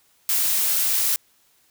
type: noise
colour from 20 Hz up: blue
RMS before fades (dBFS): -21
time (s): 0.29-1.16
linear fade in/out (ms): 0
effects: white hiss -61 dBFS RMS until 1.7 s